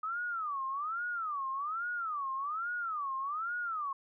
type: tone with vibrato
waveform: sine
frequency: 1241 Hz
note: D#6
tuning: 5 cents flat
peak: -33 dBFS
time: 0.03-3.93 s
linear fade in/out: 5 ms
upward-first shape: sine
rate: 1.2 Hz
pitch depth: 270 cents each way
effects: none